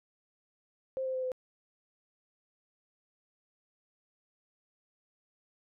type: tone with pitch steps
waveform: sine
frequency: 526 / 520.9 / 515.8 / 510.7 Hz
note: C5 / C5 / C5 / C5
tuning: +9 / -8 / -25 / -42 cents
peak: -31 dBFS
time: 0.97-1.318 s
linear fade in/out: 0 ms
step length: 87 ms
effects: none